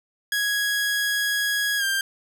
sawtooth tone with pitch glide, 1661.2 to 1587.1 Hz, G#6 to G6, 0 to +21 cents, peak -18 dBFS, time 0.32-2.01 s, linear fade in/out 2 ms, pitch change -79 cents, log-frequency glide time 1.78-1.84 s, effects none

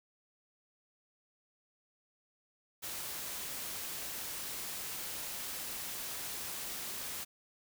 white noise, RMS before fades -41 dBFS, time 2.82-7.25 s, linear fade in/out 20 ms, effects none

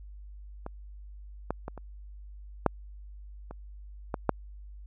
clicks, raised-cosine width 1 ms, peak -23 / -15 / -22 / -28 / -7 / -27 / -16 / -8 dBFS, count 8, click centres 0.664 / 1.506 / 1.681 / 1.777 / 2.663 / 3.51 / 4.142 / 4.293 s, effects added 50 Hz sine -43 dBFS peak until 4.86 s

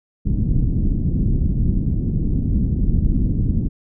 pink low-pass noise, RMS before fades -18 dBFS, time 0.25-3.69 s, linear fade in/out 20 ms, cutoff 250 Hz, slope 24 dB/octave, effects none

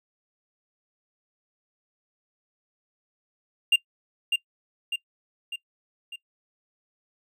triangle tone with echo, 2794 Hz, F7, in tune, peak -13 dBFS, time 3.72-3.76 s, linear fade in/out 5 ms, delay 600 ms, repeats 4, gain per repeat -5 dB, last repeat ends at 6.16 s, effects noise-tail reverb RT60 0.1 s tail -23 dB re dry

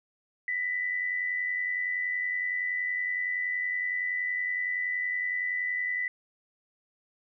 sine tone pair together, 1900 / 1990.7 Hz, A#6 / B6, +33 / +13 cents, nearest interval minor second, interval 80 cents, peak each -37 / -28 dBFS, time 0.48-6.08 s, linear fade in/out 2 ms, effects none

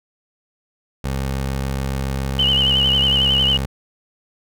20% pulse tone, 67.1 Hz, C2, 44 cents sharp, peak -16 dBFS, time 1.04-3.66 s, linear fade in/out 5 ms
sine tone with vibrato, 2971 Hz, F#7, 6 cents sharp, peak -14 dBFS, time 2.39-3.57 s, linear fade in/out 2 ms, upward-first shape sine, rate 11 Hz, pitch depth 69 cents each way
effects none

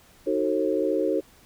sine chord, D# diminished seventh, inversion none, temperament just, 311.1 / 373.4 / 448 / 537.6 Hz, D#4 / F#4 / A4 / C5, 0 / +16 / +31 / +47 cents, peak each -27 dBFS, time 0.26-1.21 s, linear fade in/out 20 ms, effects pink hiss -55 dBFS RMS until 1.45 s

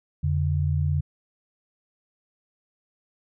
sine tone pair together, 85.7 / 144.13 Hz, F2 / D3, -32 / -32 cents, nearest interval major sixth, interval 900 cents, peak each -23 / -24 dBFS, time 0.23-1.01 s, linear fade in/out 10 ms, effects none

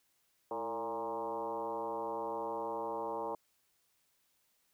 sine tone with frequency modulation, 695 Hz, F5, 9 cents flat, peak -35 dBFS, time 0.51-3.35 s, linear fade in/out 2 ms, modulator 121 Hz, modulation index 2.8, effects white hiss -75 dBFS RMS until 4.73 s

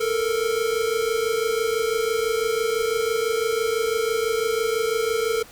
square tone pair together, 440.2 / 466.2 Hz, A4 / A#4, +1 / 0 cents, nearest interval minor second, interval 99 cents, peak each -24 / -25 dBFS, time 0-5.43 s, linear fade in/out 10 ms, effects pink hiss -46 dBFS RMS until 5.51 s

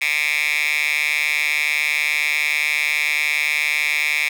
10% pulse tone with high-pass filter, 149.4 Hz, D3, 30 cents sharp, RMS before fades -20 dBFS, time 0.01-4.29 s, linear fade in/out 10 ms, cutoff 2300 Hz, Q 5.3, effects none

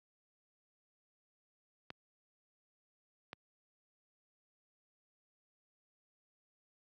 clicks, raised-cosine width 0.3 ms, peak -27 dBFS, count 2, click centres 1.904 / 3.331 s, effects high-pass 100 Hz 12 dB/octave

